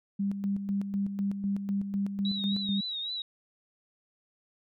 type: tone with tremolo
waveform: sine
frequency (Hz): 198.8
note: G3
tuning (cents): +25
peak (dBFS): -26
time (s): 0.19-2.81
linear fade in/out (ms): 10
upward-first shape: square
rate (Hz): 4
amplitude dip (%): 55
type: tone with vibrato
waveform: sine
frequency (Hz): 3830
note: A#7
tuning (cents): +46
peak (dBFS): -32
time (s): 2.25-3.22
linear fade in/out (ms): 2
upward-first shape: triangle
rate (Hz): 3.7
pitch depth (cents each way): 90
effects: none